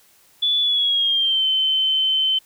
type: tone with pitch glide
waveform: sine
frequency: 3450 to 3074 Hz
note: A7 to G7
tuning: -35 to -35 cents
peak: -16 dBFS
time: 0.42-2.39 s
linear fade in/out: 10 ms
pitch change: -200 cents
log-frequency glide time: 0.61-1.46 s
effects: white hiss -55 dBFS RMS until 2.45 s